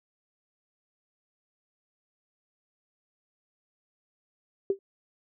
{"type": "tone with exponential decay", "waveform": "sine", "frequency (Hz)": 392, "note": "G4", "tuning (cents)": 0, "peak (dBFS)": -18, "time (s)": [4.7, 4.79], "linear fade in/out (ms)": 2, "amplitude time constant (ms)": 18, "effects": []}